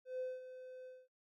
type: tone with ADSR envelope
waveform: triangle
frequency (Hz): 511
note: C5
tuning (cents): -41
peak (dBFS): -34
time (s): 0.05-1.08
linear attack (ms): 150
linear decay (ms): 200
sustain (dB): -13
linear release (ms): 220
effects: noise-tail reverb RT60 0.1 s tail -19 dB re dry + tanh soft clip ceiling -34 dBFS